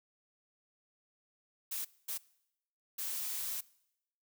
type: noise bursts at uneven times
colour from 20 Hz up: blue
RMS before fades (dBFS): -38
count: 3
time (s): 1.71-1.85 / 2.08-2.18 / 2.98-3.61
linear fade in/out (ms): 10
effects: noise-tail reverb RT60 0.8 s tail -22 dB re dry